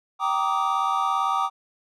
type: chord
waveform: triangle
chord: Eb major seventh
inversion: first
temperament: just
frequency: 777.8 / 933.4 / 1166.7 / 1244.5 Hz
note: G5 / Bb5 / D6 / Eb6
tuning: -14 / +2 / -12 / 0 cents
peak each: -25 / -27 / -23 / -25 dBFS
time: 0.19-1.5 s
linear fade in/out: 50 ms
effects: none